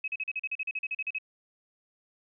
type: tone bursts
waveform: sine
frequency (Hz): 2557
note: D#7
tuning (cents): +47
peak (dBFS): -29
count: 15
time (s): 0.04-1.185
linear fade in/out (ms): 5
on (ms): 39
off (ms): 40
effects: none